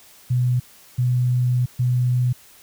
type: tone bursts at uneven times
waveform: sine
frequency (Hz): 124.4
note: B2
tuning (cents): +13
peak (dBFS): -16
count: 3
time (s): 0.3-0.6 / 0.98-1.66 / 1.79-2.33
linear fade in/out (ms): 10
effects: white hiss -49 dBFS RMS until 2.62 s